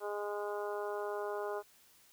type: harmonic tone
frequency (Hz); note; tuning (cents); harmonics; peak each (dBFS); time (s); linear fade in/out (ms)
206.2; G#3; -12; 2 / 3 / 4 / 5 / 6 / 7; -38 / -42 / -44 / -46 / -48 / -49; 0-1.63; 50
effects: white hiss -64 dBFS RMS until 2.12 s